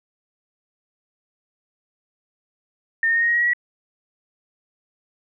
sine tone with pitch steps, 1819 / 1834.8 / 1850.8 / 1866.9 / 1883.1 / 1899.5 / 1916.1 / 1932.7 Hz, A#6 / A#6 / A#6 / A#6 / A#6 / A#6 / A#6 / B6, -43 / -28 / -13 / +2 / +17 / +32 / +47 / -38 cents, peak -16 dBFS, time 3.03-3.534 s, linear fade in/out 2 ms, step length 63 ms, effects none

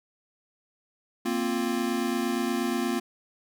square chord, Bb suspended second, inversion none, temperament equal, 233.1 / 261.6 / 349.2 Hz, Bb3 / C4 / F4, 0 / 0 / 0 cents, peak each -30 / -31 / -31 dBFS, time 1.25-3 s, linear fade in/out 10 ms, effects none

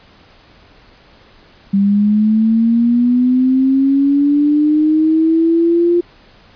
sine linear sweep, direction up, 196 to 349.2 Hz, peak -9 dBFS, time 1.73-6.01 s, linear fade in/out 10 ms, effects pink hiss -46 dBFS RMS until 6.55 s + resampled to 11025 Hz

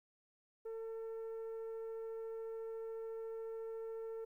sine tone with frequency modulation, 450 Hz, A4, 39 cents sharp, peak -39 dBFS, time 0.65-4.25 s, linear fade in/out 10 ms, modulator 443 Hz, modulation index 0.2, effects tanh soft clip ceiling -41 dBFS + 13-bit

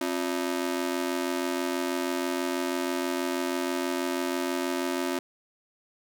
sawtooth ring-modulated tone, 311.1 Hz, D#4, in tune, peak -20 dBFS, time 0.01-5.19 s, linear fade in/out 2 ms, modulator 43.1 Hz, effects none

